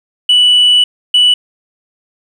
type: tone pair in turn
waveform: sine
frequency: 2960 / 2960 Hz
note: F#7 / F#7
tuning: 0 / 0 cents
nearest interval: unison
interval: 0 cents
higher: neither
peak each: -3 dBFS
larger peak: neither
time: 0.29-0.84 / 1.14-1.34 s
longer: first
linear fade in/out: 5 ms
effects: tanh soft clip ceiling -3 dBFS + 7-bit